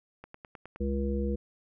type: click train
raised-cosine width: 0.5 ms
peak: -29 dBFS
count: 6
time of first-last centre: 0.24-0.76 s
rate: 9.61 Hz
type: harmonic tone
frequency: 68.6 Hz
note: C#2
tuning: 17 cents flat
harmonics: 1 / 3 / 5 / 7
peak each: -30 / -32 / -37 / -35 dBFS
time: 0.8-1.36 s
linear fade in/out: 10 ms
effects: none